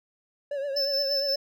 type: tone with vibrato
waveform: triangle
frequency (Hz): 560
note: C#5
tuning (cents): +18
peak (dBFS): -26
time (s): 0.51-1.36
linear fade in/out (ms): 5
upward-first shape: triangle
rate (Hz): 8.5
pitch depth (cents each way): 83
type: tone with tremolo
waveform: triangle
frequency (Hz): 5274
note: E8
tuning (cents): 0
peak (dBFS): -23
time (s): 0.76-1.36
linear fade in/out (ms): 10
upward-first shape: square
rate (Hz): 5.7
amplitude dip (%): 35
effects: none